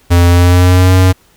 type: tone with pitch glide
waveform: square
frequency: 87 to 92.71 Hz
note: F2 to F#2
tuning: -6 to +4 cents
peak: -5 dBFS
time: 0.1-1.13 s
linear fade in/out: 20 ms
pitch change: +110 cents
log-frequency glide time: 0.28-0.94 s
effects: pink hiss -49 dBFS RMS until 1.36 s